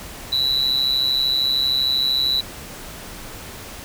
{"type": "tone with amplitude modulation", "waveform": "triangle", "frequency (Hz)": 3946, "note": "B7", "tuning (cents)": -2, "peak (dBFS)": -11, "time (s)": [0.32, 2.41], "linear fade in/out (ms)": 10, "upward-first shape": "sine", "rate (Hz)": 133, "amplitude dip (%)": 80, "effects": ["tanh soft clip ceiling -10 dBFS", "pink hiss -36 dBFS RMS until 3.84 s"]}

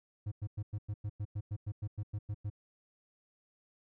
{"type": "tone bursts", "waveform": "triangle", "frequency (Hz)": 103.83, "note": "G#2", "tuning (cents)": 0, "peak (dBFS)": -32, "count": 15, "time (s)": [0.26, 2.501], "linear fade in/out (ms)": 10, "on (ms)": 57, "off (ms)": 99, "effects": []}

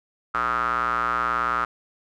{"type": "tone with band-pass filter", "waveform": "square", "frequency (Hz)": 59.3, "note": "A#1", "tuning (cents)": 30, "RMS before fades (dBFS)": -24, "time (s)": [0.34, 1.65], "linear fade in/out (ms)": 5, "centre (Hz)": 1300, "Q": 9.4, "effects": []}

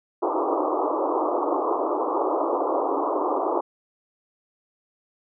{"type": "band-pass noise", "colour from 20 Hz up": "pink", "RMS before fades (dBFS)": -24, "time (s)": [0.22, 3.61], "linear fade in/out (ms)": 10, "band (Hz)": [290, 1200], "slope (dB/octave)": 96, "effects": []}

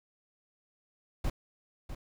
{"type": "noise with echo", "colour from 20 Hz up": "brown", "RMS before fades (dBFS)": -30, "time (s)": [1.24, 1.3], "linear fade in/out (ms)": 5, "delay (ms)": 650, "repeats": 1, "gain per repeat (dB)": -10, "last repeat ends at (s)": 1.95, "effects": []}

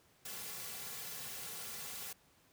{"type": "noise with comb filter", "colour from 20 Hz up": "white", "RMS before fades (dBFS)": -45, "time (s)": [0.25, 2.13], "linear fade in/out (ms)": 5, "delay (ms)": 3.2, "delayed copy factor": -0.75, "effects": ["pink hiss -68 dBFS RMS until 2.52 s", "high-pass 60 Hz 12 dB/octave"]}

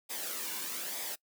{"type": "noise with flanger", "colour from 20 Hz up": "white", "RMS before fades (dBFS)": -38, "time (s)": [0.09, 1.16], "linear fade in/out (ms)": 20, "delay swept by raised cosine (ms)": [0.7, 1.58], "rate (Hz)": 1.1, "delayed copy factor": -0.55, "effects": ["noise-tail reverb RT60 0.1 s tail -23 dB re dry", "high-pass 200 Hz 12 dB/octave"]}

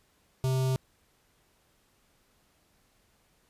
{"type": "tone with notch filter", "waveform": "square", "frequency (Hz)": 130.81, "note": "C3", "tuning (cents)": 0, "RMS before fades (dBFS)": -27, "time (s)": [0.44, 0.76], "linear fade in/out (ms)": 0, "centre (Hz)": 1800, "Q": 0.91, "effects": ["pink hiss -68 dBFS RMS until 3.49 s", "resampled to 32000 Hz"]}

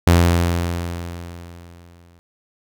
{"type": "tone with exponential decay", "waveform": "sawtooth", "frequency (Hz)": 86.1, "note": "F2", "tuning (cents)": -24, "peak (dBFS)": -5, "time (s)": [0.07, 2.19], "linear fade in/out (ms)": 0, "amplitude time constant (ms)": 460, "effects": []}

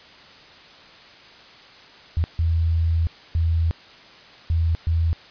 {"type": "tone bursts at uneven times", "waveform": "sine", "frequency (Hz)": 82.41, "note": "E2", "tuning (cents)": 0, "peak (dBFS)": -17, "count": 5, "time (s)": [[2.17, 2.24], [2.39, 3.07], [3.35, 3.71], [4.5, 4.75], [4.87, 5.13]], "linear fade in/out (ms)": 0, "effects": ["white hiss -46 dBFS RMS until 5.3 s", "resampled to 11025 Hz"]}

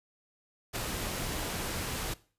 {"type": "noise with ADSR envelope", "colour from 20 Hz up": "pink", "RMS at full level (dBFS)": -32, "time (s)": [0.73, 2.14], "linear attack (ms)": 29, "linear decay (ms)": 8, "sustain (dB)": -3, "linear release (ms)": 6, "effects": ["noise-tail reverb RT60 0.4 s tail -19 dB re dry", "resampled to 32000 Hz"]}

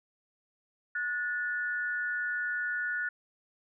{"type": "tone pair together", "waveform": "sine", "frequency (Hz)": [1457, 1752.1], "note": ["F#6", "A6"], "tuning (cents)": [-27, -8], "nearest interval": "minor third", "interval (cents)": 319, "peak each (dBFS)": [-31, -35], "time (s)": [0.95, 3.09], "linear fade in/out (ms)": 5, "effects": []}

